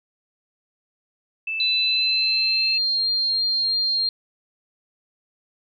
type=tone; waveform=sine; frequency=2637 Hz; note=E7; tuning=in tune; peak=-24 dBFS; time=1.47-2.78 s; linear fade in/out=5 ms
type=tone with pitch glide; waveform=sine; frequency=4000 to 4201 Hz; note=B7 to C8; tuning=+21 to +6 cents; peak=-19 dBFS; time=1.6-4.09 s; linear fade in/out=2 ms; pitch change=+85 cents; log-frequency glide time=1.79-2.78 s
effects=none